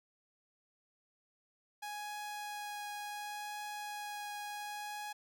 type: tone with vibrato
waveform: sawtooth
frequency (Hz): 830.6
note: G#5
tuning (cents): 0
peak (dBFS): -37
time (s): 1.82-5.13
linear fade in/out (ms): 10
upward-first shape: triangle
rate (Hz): 0.69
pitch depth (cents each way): 9
effects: none